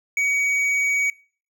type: tone with hard clipping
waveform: triangle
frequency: 2258 Hz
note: C#7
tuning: 31 cents sharp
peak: -20 dBFS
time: 0.17-1.1 s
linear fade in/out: 2 ms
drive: 9 dB
effects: noise-tail reverb RT60 0.4 s tail -21 dB re dry